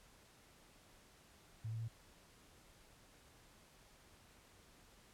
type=tone with pitch steps; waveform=sine; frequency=110.7 / 112.25 / 113.81 Hz; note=A2 / A2 / A#2; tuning=+11 / +35 / -41 cents; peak=-40 dBFS; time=1.64-1.883 s; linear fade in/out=10 ms; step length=81 ms; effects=pink hiss -65 dBFS RMS until 5.13 s + low-pass 12000 Hz 12 dB/octave